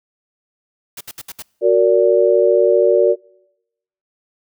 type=noise bursts; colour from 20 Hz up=white; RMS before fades=-31 dBFS; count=5; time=0.97-1.424 s; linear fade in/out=5 ms; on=38 ms; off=66 ms
type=chord; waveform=sine; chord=Gb augmented; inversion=none; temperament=just; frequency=370 / 462.5 / 578.1 Hz; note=Gb4 / Bb4 / D5; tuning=0 / -14 / -27 cents; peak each=-14 dBFS; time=1.61-3.16 s; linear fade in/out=50 ms
effects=noise-tail reverb RT60 0.9 s tail -26 dB re dry